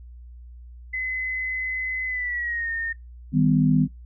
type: tone with pitch glide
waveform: sine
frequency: 2032 to 1831.3 Hz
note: B6 to A#6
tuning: +49 to -31 cents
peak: -25 dBFS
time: 0.93-2.93 s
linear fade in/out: 10 ms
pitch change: -180 cents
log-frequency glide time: 2.07-2.71 s
type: chord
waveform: sine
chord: Eb augmented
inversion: none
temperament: equal with one note detuned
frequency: 155.56 / 196 / 252 Hz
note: Eb3 / G3 / B3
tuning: 0 / 0 / +35 cents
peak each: -19 / -23 / -20 dBFS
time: 3.32-3.88 s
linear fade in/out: 50 ms
effects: noise-tail reverb RT60 0.2 s tail -24 dB re dry + added 60 Hz sine -40 dBFS peak until 4.05 s